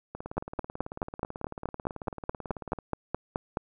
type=two click trains; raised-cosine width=1 ms; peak=-23 / -14 dBFS; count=49 / 16; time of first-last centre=0.15-2.787 / 0.38-3.571 s; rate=18.2 / 4.7 Hz; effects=none